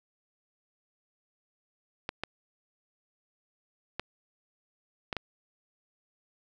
clicks, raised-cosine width 0.3 ms, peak -16 dBFS, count 5, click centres 2.091 / 2.236 / 3.996 / 5.128 / 5.167 s, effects none

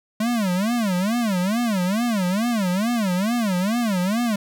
square tone with vibrato, 207.7 Hz, G#3, in tune, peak -20 dBFS, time 0.2-4.36 s, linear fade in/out 5 ms, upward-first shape sine, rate 2.3 Hz, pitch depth 270 cents each way, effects none

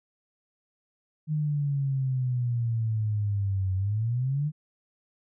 sine exponential two-way sweep, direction down then up, 154.9 to 93.2 to 154.9 Hz, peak -24 dBFS, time 1.27-4.52 s, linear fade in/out 50 ms, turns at 3.75 s, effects none

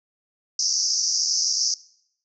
white band-pass noise, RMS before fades -23 dBFS, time 0.59-1.74 s, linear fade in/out 2 ms, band 4900 to 6200 Hz, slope 96 dB/octave, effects noise-tail reverb RT60 0.7 s tail -21 dB re dry

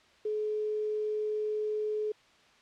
sine tone with quantisation, 426.2 Hz, G#4, 45 cents sharp, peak -29 dBFS, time 0.25-2.12 s, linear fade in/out 5 ms, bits 9, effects white hiss -61 dBFS RMS until 2.61 s + low-pass 4000 Hz 12 dB/octave

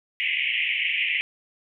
pink band-pass noise, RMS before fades -25 dBFS, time 0.2-1.21 s, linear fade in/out 0 ms, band 2000 to 3000 Hz, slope 96 dB/octave, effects none

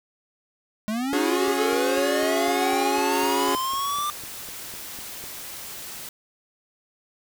square linear sweep, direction up, 207.7 to 1194 Hz, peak -25 dBFS, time 0.88-4.1 s, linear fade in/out 0 ms
sawtooth chord, C# suspended fourth, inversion none, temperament equal with one note detuned, 277.2 / 362 / 415.3 Hz, C#4 / F#4 / G#4, 0 / -38 / 0 cents, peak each -23 dBFS, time 1.13-3.55 s, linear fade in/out 0 ms
click train, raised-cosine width 2 ms, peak -30 dBFS, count 16, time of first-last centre 1.48-5.239 s, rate 3.99 Hz
white noise, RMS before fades -37 dBFS, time 3.12-6.09 s, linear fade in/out 2 ms
effects none

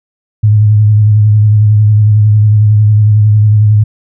sine tone with vibrato, 106 Hz, G#2, 36 cents sharp, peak -3 dBFS, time 0.43-3.84 s, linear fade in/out 10 ms, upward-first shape sine, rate 11 Hz, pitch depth 35 cents each way, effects none

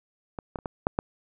clicks, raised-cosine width 1 ms, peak -20 / -17 / -27 / -17 / -8 / -10 dBFS, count 6, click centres 0.388 / 0.558 / 0.588 / 0.658 / 0.869 / 0.989 s, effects none

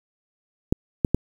clicks, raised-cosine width 3 ms, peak -5 dBFS, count 3, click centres 0.725 / 1.048 / 1.146 s, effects 7-bit

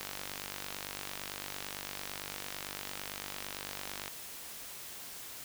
click train, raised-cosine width 0.2 ms, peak -21 dBFS, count 200, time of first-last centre 0.01-4.08 s, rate 48.9 Hz, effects white hiss -46 dBFS RMS until 5.44 s

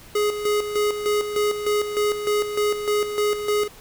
square tone with tremolo, 417.4 Hz, G#4, 9 cents sharp, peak -19 dBFS, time 0.15-3.68 s, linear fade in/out 5 ms, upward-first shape square, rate 3.3 Hz, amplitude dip 60%, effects pink hiss -46 dBFS RMS until 3.8 s

